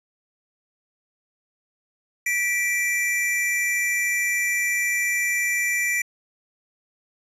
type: tone pair together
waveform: square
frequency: 1956.6 / 2343 Hz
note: B6 / D7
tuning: -17 / -5 cents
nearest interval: minor third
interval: 312 cents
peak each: -25 / -24 dBFS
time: 2.26-6.02 s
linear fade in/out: 5 ms
effects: resampled to 32000 Hz + 10-bit